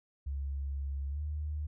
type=tone with pitch glide; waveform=sine; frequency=69.3 to 75.14 Hz; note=C#2 to D2; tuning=0 to +40 cents; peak=-33 dBFS; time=0.26-1.67 s; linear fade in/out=10 ms; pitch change=+140 cents; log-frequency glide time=1.09-1.21 s; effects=none